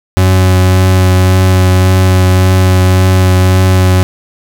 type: tone with vibrato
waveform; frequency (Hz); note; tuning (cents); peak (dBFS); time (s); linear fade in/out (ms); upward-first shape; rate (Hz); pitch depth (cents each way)
40% pulse; 92.9; F#2; +7; -4; 0.17-4.03; 0; triangle; 1.8; 14
effects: none